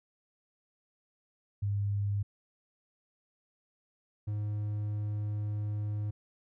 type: tone pair in turn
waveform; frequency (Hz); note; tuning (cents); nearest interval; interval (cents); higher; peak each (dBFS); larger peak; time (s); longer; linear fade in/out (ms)
sine / triangle; 101.2 / 104.71; G#2 / G#2; -44 / +15; minor second; 59; second; -28 / -29; first; 1.62-2.23 / 4.27-6.11; second; 10
effects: none